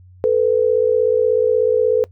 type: tone pair together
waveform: sine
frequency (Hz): 440 / 496.5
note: A4 / B4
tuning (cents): 0 / +9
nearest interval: major second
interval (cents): 209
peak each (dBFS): -15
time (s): 0.24-2.04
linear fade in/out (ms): 0
effects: noise-tail reverb RT60 0.1 s tail -22 dB re dry + added 91 Hz sine -42 dBFS peak until 2.11 s